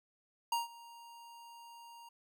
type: tone with ADSR envelope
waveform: square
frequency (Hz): 936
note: A#5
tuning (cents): +7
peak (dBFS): -30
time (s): 0.52-2.09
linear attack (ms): 4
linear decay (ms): 150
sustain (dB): -22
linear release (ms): 6
effects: none